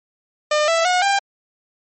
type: tone with pitch steps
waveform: sawtooth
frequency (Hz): 603 / 661.4 / 725.4 / 795.7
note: D5 / E5 / F#5 / G5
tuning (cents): +46 / +6 / -34 / +26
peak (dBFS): -11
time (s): 0.51-1.19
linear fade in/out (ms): 5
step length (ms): 170
effects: MP3 32 kbps